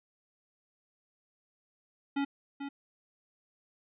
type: tone with echo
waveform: square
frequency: 279.7 Hz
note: C#4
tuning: 16 cents sharp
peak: -29 dBFS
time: 2.16-2.25 s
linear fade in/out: 10 ms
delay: 440 ms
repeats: 1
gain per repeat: -8 dB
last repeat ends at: 2.69 s
effects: resampled to 8000 Hz